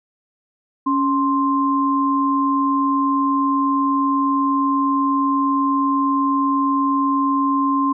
sine tone pair together, 278.3 / 1050 Hz, C#4 / C6, +7 / +6 cents, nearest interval octave + major seventh, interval 2299 cents, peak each -18 dBFS, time 0.86-7.93 s, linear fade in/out 10 ms, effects none

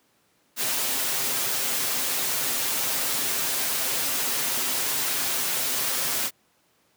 white noise with comb filter, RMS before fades -26 dBFS, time 0.56-6.31 s, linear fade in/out 50 ms, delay 7.6 ms, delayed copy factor +0.5, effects pink hiss -65 dBFS RMS until 6.96 s + high-pass 150 Hz 12 dB/octave

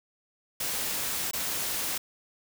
white noise with dropouts, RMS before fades -31 dBFS, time 0.6-1.98 s, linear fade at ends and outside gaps 5 ms, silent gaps 1.312-1.333 s, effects none

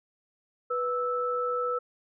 sine tone pair together, 492.2 / 1314 Hz, B4 / E6, -6 / -6 cents, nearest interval octave + perfect fourth, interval 1700 cents, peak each -29 / -29 dBFS, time 0.7-1.79 s, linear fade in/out 10 ms, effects none

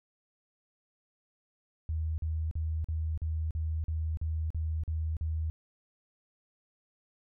sine tone bursts, 79.4 Hz, D#2, 36 cents sharp, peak -29 dBFS, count 11, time 1.89-5.5 s, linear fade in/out 0 ms, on 290 ms, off 42 ms, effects none

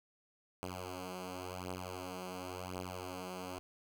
5% pulse beating tone pair, 91.2 / 92.13 Hz, F#2 / F#2, -24 / -7 cents, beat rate 0.93 Hz, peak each -32 / -35 dBFS, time 0.63-3.59 s, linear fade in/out 0 ms, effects none

